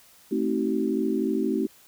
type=chord; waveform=sine; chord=A diminished seventh; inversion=none; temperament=just; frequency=220 / 264 / 316.8 / 380.2 Hz; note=A3 / C4 / Eb4 / Gb4; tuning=0 / +16 / +31 / +47 cents; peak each=-28 dBFS; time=0.31-1.67 s; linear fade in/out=10 ms; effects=white hiss -55 dBFS RMS until 1.87 s